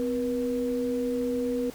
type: tone pair together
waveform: sine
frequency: 255.5 / 482.3 Hz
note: C4 / B4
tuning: -41 / -41 cents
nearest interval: major seventh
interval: 1100 cents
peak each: -28 dBFS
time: 0-1.7 s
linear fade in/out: 0 ms
effects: added 50 Hz sine -52 dBFS peak until 1.74 s + pink hiss -47 dBFS RMS until 1.74 s